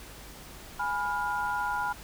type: chord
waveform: sine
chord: F diminished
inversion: first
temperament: equal with one note detuned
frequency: 830.6 / 987.8 / 1413.1 Hz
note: Ab5 / Cb6 / F6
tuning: 0 / 0 / +20 cents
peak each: -32 dBFS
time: 0.79-1.93 s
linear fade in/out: 10 ms
effects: added 50 Hz sine -51 dBFS peak until 2.03 s + pink hiss -47 dBFS RMS until 2.03 s